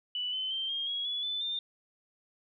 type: tone with pitch steps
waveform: sine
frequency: 2968 / 3051 / 3137 / 3225 / 3316 / 3409 / 3505 / 3604 Hz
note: F#7 / G7 / G7 / G7 / G#7 / G#7 / A7 / A7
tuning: +5 / -48 / +1 / +48 / -3 / +45 / -7 / +41 cents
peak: -31 dBFS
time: 0.15-1.59 s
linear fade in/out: 2 ms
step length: 180 ms
effects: none